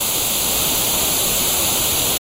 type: noise with comb filter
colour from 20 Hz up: white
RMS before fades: -18 dBFS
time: 0-2.18 s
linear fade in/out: 10 ms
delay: 0.28 ms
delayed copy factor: +0.7
effects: AAC 48 kbps